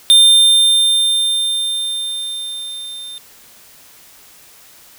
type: tone with level ramp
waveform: square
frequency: 3600 Hz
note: A7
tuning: 39 cents sharp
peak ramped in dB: -5 to -29 dBFS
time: 0.1-3.18 s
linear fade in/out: 0 ms
effects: white hiss -44 dBFS RMS until 4.98 s